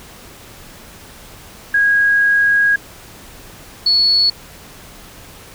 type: tone pair in turn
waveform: sine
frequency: 1644 / 4401 Hz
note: G#6 / C#8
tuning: -18 / -13 cents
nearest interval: octave + perfect fourth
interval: 1705 cents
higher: second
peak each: -10 dBFS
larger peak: neither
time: 1.74-2.76 / 3.86-4.3 s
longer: first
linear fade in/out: 5 ms
effects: pink hiss -39 dBFS RMS until 5.54 s